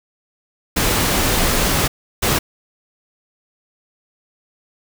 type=noise bursts at uneven times; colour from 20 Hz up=pink; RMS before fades=-17 dBFS; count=2; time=0.76-1.88 / 2.22-2.39 s; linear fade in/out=10 ms; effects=none